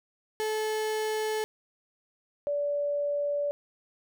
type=tone pair in turn; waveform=35% pulse / sine; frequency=433 / 578 Hz; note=A4 / D5; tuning=-28 / -28 cents; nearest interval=perfect fourth; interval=500 cents; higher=second; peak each=-26 dBFS; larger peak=neither; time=0.4-1.44 / 2.47-3.51 s; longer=neither; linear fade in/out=0 ms; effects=none